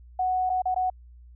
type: tone with dropouts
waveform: sine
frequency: 740 Hz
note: F#5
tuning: in tune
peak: -22 dBFS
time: 0.19-0.9 s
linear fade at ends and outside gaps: 5 ms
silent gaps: 0.495-0.499 / 0.62-0.655 / 0.745-0.761 s
effects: added 60 Hz sine -46 dBFS peak until 1.35 s